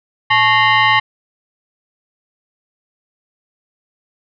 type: tone with frequency modulation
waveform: sine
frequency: 116.54 Hz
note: A#2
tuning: in tune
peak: -9 dBFS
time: 0.3-1 s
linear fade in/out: 10 ms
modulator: 982 Hz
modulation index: 2.6
effects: none